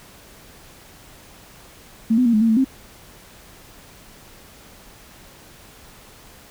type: tone with pitch steps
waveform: sine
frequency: 224.7 / 251.6 / 234 / 213.6 / 227.8 / 221 / 264.9 Hz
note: A3 / B3 / A#3 / G#3 / A#3 / A3 / C4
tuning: +37 / +32 / +7 / +49 / -40 / +8 / +22 cents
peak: -13 dBFS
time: 2.1-2.646 s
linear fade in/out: 10 ms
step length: 78 ms
effects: pink hiss -46 dBFS RMS until 6.5 s

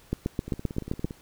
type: two click trains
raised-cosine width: 3 ms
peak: -23 / -13 dBFS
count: 12 / 8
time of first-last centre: 0.48-1.109 / 0.13-1.045 s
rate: 17.5 / 7.65 Hz
effects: pink hiss -56 dBFS RMS until 1.21 s

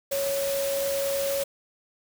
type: tone in noise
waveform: sine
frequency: 554.4 Hz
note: C#5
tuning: in tune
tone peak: -25 dBFS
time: 0.11-1.44 s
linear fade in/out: 10 ms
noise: white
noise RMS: -33 dBFS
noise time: 0.11-1.44 s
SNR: +5 dB
effects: none

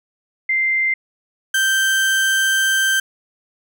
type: tone pair in turn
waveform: sine / 35% pulse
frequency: 2087 / 1563.2 Hz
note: C7 / G6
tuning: -5 / -5 cents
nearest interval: perfect fourth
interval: 500 cents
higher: first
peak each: -15 / -13 dBFS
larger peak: second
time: 0.49-0.94 / 1.54-3 s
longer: second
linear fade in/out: 5 ms
effects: none

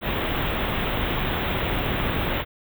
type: band-stop noise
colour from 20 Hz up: pink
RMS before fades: -25 dBFS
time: 0.01-2.45 s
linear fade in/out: 50 ms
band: 3700 to 15000 Hz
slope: 96 dB/octave
effects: none

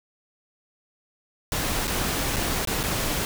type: noise with dropouts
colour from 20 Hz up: pink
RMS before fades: -26 dBFS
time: 1.52-3.25 s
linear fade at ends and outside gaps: 1 ms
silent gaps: 1.872-1.877 / 2.362-2.366 / 2.651-2.673 / 2.831-2.836 s
effects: none

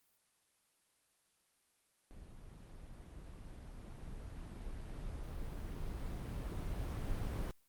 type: noise with level ramp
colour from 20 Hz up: brown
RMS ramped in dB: -54 to -37 dBFS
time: 2.11-7.51 s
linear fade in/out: 0 ms
effects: white hiss -75 dBFS RMS until 7.68 s + Opus 32 kbps

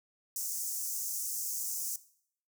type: high-pass noise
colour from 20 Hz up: pink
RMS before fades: -36 dBFS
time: 0.36-1.96 s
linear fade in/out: 2 ms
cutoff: 5800 Hz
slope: 48 dB/octave
effects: noise-tail reverb RT60 0.6 s tail -17 dB re dry

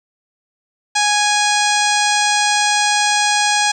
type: harmonic tone with a mistuned harmonic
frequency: 830.6 Hz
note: G#5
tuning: in tune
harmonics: 1 / 2 / 3 / 4 / 5 / 6 / 7 / 8 / 9 / 10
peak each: -17 / -20 / -22 / -23 / -24 / -25 / -25 / -26 / -27 / -27 dBFS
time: 0.95-3.72 s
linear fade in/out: 10 ms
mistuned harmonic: 3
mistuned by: -16 cents
effects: 8-bit

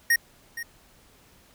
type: tone with echo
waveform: square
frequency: 1864.7 Hz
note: A#6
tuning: in tune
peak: -18 dBFS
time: 0.1-0.16 s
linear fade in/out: 5 ms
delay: 470 ms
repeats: 1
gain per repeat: -14 dB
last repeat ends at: 0.63 s
effects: pink hiss -57 dBFS RMS until 1.54 s

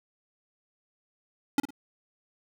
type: tone with echo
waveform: square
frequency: 281.4 Hz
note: C#4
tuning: 26 cents sharp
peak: -20 dBFS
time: 1.58-1.6 s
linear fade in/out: 2 ms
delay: 53 ms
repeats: 2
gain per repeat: -12 dB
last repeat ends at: 1.706 s
effects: none

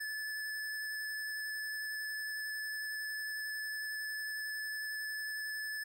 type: tone with vibrato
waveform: square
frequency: 1733 Hz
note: A6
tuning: 27 cents flat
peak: -38 dBFS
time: 0-5.84 s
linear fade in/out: 10 ms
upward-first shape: sine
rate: 11 Hz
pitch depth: 8 cents each way
effects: none

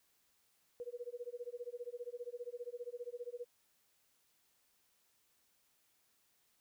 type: tone with tremolo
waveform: sine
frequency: 483.9 Hz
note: B4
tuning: 35 cents flat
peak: -39 dBFS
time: 0.8-3.45 s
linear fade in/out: 0 ms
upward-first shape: sine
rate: 15 Hz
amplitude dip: 100%
effects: white hiss -75 dBFS RMS until 6.6 s

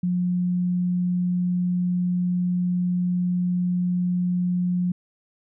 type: tone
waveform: sine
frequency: 178.8 Hz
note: F3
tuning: 41 cents sharp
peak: -20 dBFS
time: 0.03-4.92 s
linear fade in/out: 5 ms
effects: none

